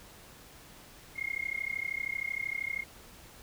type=tone with amplitude modulation; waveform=sine; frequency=2140 Hz; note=C7; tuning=38 cents sharp; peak=-28 dBFS; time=1.15-2.85 s; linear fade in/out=50 ms; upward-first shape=sine; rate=32.9 Hz; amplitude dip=100%; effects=pink hiss -53 dBFS RMS until 3.42 s

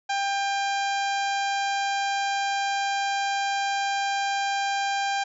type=harmonic tone with a mistuned harmonic; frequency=794 Hz; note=G5; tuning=22 cents sharp; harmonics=1 / 2 / 3 / 4 / 5 / 6 / 7 / 8 / 9; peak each=-25 / -31 / -35 / -37 / -39 / -41 / -42 / -43 / -44 dBFS; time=0.09-5.24 s; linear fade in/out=10 ms; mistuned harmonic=3; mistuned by=+16 cents; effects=none

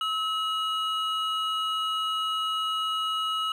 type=tone pair together; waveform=triangle; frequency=1291.8 / 2900 Hz; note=E6 / F#7; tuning=-35 / -35 cents; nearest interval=octave + major second; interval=1400 cents; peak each=-26 / -28 dBFS; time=0.01-3.52 s; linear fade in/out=2 ms; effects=none

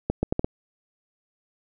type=accelerating click train; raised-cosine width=2 ms; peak=-9 dBFS; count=5; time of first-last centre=0.1-0.445 s; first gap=130 ms; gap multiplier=0.73; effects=none

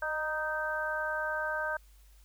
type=harmonic tone with a mistuned harmonic; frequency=311.1 Hz; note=D#4; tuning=in tune; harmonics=2 / 3 / 4 / 5; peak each=-36 / -38 / -40 / -33 dBFS; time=0.02-1.77 s; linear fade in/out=5 ms; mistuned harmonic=2; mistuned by=-22 cents; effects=added 50 Hz sine -55 dBFS peak until 2.24 s + white hiss -66 dBFS RMS until 2.24 s

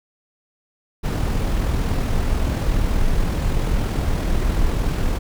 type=noise with amplitude modulation; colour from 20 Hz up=brown; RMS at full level=-18 dBFS; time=1.03-5.19 s; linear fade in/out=20 ms; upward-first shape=sine; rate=41 Hz; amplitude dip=30%; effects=none

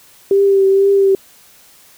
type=tone with vibrato; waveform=sine; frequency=392 Hz; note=G4; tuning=in tune; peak=-8 dBFS; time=0.31-1.15 s; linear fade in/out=2 ms; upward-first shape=triangle; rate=2.1 Hz; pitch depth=29 cents each way; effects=white hiss -46 dBFS RMS until 1.97 s

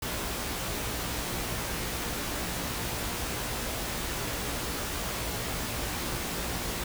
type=noise with comb filter; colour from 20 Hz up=pink; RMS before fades=-33 dBFS; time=0.02-6.84 s; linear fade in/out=5 ms; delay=17 ms; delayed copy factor=+0.6; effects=none

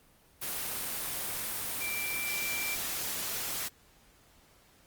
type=tone in noise; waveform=sine; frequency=2349 Hz; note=D7; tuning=in tune; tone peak=-34 dBFS; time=1.8-2.76 s; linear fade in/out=20 ms; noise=white; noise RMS=-35 dBFS; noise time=0.41-3.69 s; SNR=-2 dB; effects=pink hiss -62 dBFS RMS until 4.86 s + Opus 32 kbps

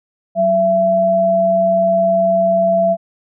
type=tone pair together; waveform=sine; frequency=188.1 / 670.3 Hz; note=F#3 / E5; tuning=+29 / +29 cents; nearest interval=octave + minor seventh; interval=2200 cents; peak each=-21 / -11 dBFS; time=0.35-2.97 s; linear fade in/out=50 ms; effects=none

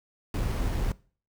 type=noise with sample-and-hold; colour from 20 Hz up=brown; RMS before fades=-28 dBFS; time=0.34-0.92 s; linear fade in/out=2 ms; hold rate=7350 Hz; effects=noise-tail reverb RT60 0.4 s tail -21 dB re dry

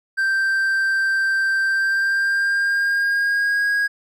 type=tone with pitch glide; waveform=triangle; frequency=1568 to 1643.1 Hz; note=G6 to G#6; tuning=0 to -19 cents; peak=-15 dBFS; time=0.17-3.88 s; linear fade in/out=20 ms; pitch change=+81 cents; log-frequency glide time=1.66-3.68 s; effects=none

